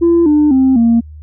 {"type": "tone with pitch steps", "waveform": "sine", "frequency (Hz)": [339.5, 299, 263.3, 231.9], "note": ["F4", "D4", "C4", "A#3"], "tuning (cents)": [-49, 31, 11, -9], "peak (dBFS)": -5, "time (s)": [0.01, 1.01], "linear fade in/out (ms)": 20, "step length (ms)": 250, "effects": ["tanh soft clip ceiling -4 dBFS", "added 76 Hz sine -30 dBFS peak until 1.22 s"]}